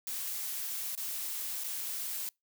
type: noise with dropouts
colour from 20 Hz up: blue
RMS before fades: -37 dBFS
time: 0.07-2.29 s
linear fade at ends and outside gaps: 1 ms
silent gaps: 0.952-0.976 / 1.638-1.642 s
effects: noise-tail reverb RT60 0.2 s tail -26 dB re dry